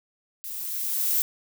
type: noise with level ramp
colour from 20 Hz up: violet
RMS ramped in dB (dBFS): -36 to -22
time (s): 0.44-1.22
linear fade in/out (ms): 0
effects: none